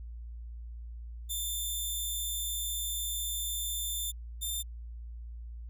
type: tone pair in turn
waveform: 10% pulse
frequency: 3554 / 3585 Hz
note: A7 / A7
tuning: +17 / +32 cents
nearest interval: unison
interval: 15 cents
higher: second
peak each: -25 dBFS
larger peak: neither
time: 1.29-4.12 / 4.41-4.63 s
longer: first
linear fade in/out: 20 ms
effects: added 58 Hz sine -40 dBFS peak until 5.69 s